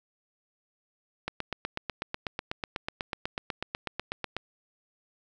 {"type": "click train", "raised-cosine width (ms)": 0.3, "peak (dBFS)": -15, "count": 26, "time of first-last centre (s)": [1.28, 4.366], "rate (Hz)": 8.1, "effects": []}